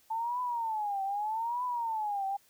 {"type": "tone with vibrato", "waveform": "sine", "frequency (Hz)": 880, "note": "A5", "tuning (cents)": 0, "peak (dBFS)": -30, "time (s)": [0.1, 2.37], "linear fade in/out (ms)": 10, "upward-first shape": "triangle", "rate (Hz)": 0.81, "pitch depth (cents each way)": 230, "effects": ["white hiss -65 dBFS RMS until 2.49 s"]}